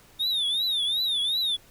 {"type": "tone with vibrato", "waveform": "triangle", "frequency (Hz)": 3651, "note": "A#7", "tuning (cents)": -37, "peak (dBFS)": -22, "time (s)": [0.19, 1.57], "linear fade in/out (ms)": 20, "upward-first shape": "triangle", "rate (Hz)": 2.7, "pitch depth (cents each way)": 170, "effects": ["pink hiss -55 dBFS RMS until 1.7 s"]}